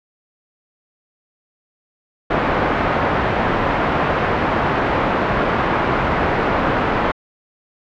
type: low-pass noise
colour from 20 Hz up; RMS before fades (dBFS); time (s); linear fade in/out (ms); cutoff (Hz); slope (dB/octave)
white; -18; 2.3-7.12; 10; 1200; 12
effects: low-pass 3000 Hz 12 dB/octave